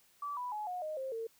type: tone with pitch steps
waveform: sine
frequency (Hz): 1155 / 988.2 / 845.5 / 723.4 / 618.9 / 529.6 / 453.1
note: D6 / B5 / G#5 / F#5 / D#5 / C5 / A#4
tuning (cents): -29 / +1 / +31 / -39 / -9 / +21 / -49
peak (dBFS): -36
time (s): 0.22-1.27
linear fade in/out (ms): 5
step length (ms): 150
effects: white hiss -67 dBFS RMS until 1.39 s